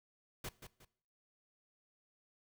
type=noise with echo; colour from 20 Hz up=pink; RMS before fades=-43 dBFS; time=0.44-0.49 s; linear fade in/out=5 ms; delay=180 ms; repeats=2; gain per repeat=-9 dB; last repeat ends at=0.85 s; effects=noise-tail reverb RT60 0.6 s tail -20 dB re dry